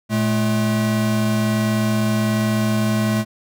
square tone pair together, 113.8 / 215.1 Hz, A#2 / A3, -41 / -39 cents, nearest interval major seventh, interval 1102 cents, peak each -22 / -19 dBFS, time 0.09-3.25 s, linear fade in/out 50 ms, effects none

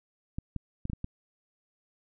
clicks, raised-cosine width 5 ms, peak -21 dBFS, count 6, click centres 0.385 / 0.563 / 0.854 / 0.899 / 0.933 / 1.044 s, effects none

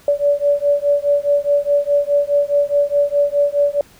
sine beating tone pair, 573 / 577.8 Hz, D5 / D5, -43 / -28 cents, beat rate 4.8 Hz, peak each -16 dBFS, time 0.08-3.81 s, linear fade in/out 2 ms, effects pink hiss -48 dBFS RMS until 3.99 s

